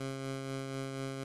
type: tone with tremolo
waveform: 15% pulse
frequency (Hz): 134.8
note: C#3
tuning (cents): -48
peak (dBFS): -29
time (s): 0-1.24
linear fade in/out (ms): 5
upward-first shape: triangle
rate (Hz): 4.1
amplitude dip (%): 35
effects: resampled to 24000 Hz + 10-bit